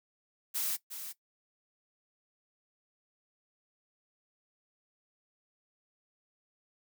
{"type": "noise with echo", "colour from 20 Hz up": "blue", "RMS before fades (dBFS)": -33, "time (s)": [0.54, 0.77], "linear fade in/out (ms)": 20, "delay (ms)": 360, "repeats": 1, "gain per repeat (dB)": -9, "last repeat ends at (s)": 1.13, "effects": ["noise-tail reverb RT60 0.1 s tail -17 dB re dry"]}